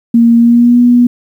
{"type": "tone with pitch glide", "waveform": "sine", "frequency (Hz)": [233.1, 242.9], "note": ["A#3", "B3"], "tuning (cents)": [0, -29], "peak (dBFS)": -3, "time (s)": [0.14, 1.07], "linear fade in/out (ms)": 5, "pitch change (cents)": 71, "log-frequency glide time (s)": [0.37, 0.79], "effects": ["7-bit"]}